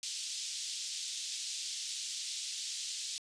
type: band-pass noise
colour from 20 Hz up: pink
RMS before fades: -40 dBFS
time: 0.03-3.18 s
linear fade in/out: 0 ms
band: 3500 to 8000 Hz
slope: 24 dB/octave
effects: resampled to 22050 Hz